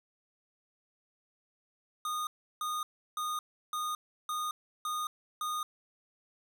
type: tone bursts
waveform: square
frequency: 1230 Hz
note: D#6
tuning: 20 cents flat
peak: -33 dBFS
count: 7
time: 2.05-5.63 s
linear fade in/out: 2 ms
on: 220 ms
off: 340 ms
effects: none